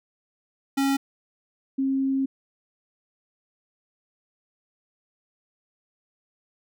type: tone pair in turn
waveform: square / sine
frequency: 274.2 / 268.9 Hz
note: C#4 / C4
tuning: -19 / +47 cents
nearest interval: unison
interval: 34 cents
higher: first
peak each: -21 / -21 dBFS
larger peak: neither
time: 0.77-0.97 / 1.78-2.26 s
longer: second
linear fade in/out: 10 ms
effects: none